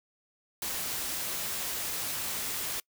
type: noise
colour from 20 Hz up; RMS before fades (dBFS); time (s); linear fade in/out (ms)
white; -34; 0.62-2.8; 2
effects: noise-tail reverb RT60 0.1 s tail -25 dB re dry